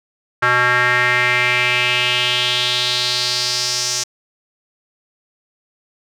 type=tone with band-pass filter sweep; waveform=square; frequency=123.47 Hz; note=B2; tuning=in tune; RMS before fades=-17 dBFS; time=0.42-4.04 s; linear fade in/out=10 ms; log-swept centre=1500 to 6000 Hz; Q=3.5; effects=none